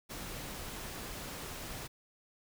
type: noise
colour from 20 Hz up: pink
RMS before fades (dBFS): -43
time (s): 0.09-1.88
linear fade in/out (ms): 20
effects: none